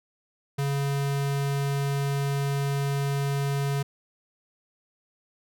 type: tone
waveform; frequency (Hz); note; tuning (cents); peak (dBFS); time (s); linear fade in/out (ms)
square; 140; C#3; +18; -25; 0.58-3.83; 10
effects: none